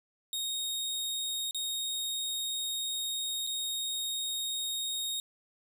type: tone with dropouts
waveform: sawtooth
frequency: 3729 Hz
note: A#7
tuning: in tune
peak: -29 dBFS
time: 0.33-5.2 s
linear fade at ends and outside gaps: 1 ms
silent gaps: 1.51-1.546 / 3.467-3.472 s
effects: none